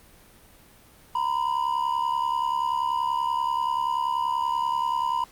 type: ring-modulated tone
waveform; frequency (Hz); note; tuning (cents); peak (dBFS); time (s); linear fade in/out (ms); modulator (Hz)
triangle; 972; B5; -28; -18; 1.15-5.24; 2; 35.2
effects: pink hiss -53 dBFS RMS until 5.31 s + Opus 32 kbps